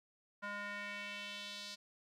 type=tone with band-pass filter sweep; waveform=square; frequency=204.3 Hz; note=G#3; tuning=28 cents flat; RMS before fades=-45 dBFS; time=0.42-1.76 s; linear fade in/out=20 ms; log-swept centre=1400 to 4600 Hz; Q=2.3; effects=none